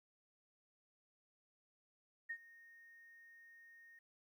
sine tone with ADSR envelope, 1850 Hz, A#6, 14 cents flat, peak -39 dBFS, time 2.29-3.99 s, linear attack 15 ms, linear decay 67 ms, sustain -20 dB, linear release 4 ms, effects 13-bit

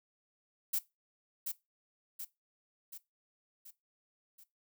violet noise with echo, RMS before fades -32 dBFS, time 0.73-0.79 s, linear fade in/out 10 ms, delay 730 ms, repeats 5, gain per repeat -5 dB, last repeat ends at 4.44 s, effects noise-tail reverb RT60 0.2 s tail -18 dB re dry

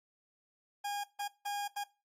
40% pulse tone bursts at uneven times, 815 Hz, G#5, 33 cents flat, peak -34 dBFS, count 4, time 0.84-1.04 / 1.19-1.28 / 1.45-1.68 / 1.76-1.84 s, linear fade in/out 10 ms, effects noise-tail reverb RT60 0.3 s tail -20 dB re dry + AAC 48 kbps

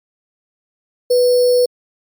sine tone with sample-and-hold, 493.9 Hz, B4, in tune, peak -9 dBFS, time 1.1-1.66 s, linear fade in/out 10 ms, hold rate 4900 Hz, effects MP3 96 kbps

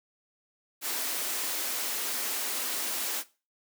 white high-pass noise, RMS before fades -32 dBFS, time 0.81-3.24 s, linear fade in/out 50 ms, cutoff 230 Hz, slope 48 dB/octave, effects noise-tail reverb RT60 0.3 s tail -17 dB re dry

